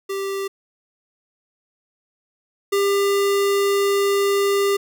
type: tone pair in turn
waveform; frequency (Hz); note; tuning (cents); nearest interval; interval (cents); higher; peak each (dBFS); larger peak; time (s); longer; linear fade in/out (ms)
square; 392 / 399.3; G4 / G4; 0 / +32; unison; 32; second; -24 / -17; second; 0.09-0.48 / 2.72-4.77; second; 10
effects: none